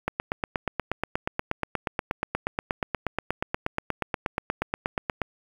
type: click train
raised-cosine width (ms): 0.5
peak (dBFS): -10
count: 44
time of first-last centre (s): 0.08-5.217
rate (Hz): 8.37
effects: 7-bit